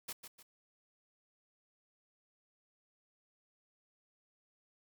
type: noise with echo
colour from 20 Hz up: white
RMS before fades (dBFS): -42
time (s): 0.08-0.13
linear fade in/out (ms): 10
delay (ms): 150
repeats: 2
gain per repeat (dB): -8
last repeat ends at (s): 0.43
effects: none